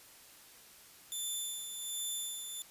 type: tone with tremolo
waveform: 10% pulse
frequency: 3527 Hz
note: A7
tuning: 3 cents sharp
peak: -27 dBFS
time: 1.12-2.62 s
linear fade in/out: 0 ms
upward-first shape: sine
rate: 1.3 Hz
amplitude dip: 50%
effects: white hiss -57 dBFS RMS until 2.7 s + resampled to 32000 Hz